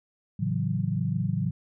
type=chord; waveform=sine; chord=F# minor seventh; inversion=first; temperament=equal with one note detuned; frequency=110 / 138.59 / 162.92 / 185 Hz; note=A2 / C#3 / E3 / F#3; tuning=0 / 0 / -20 / 0 cents; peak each=-30 dBFS; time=0.39-1.51 s; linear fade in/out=10 ms; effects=none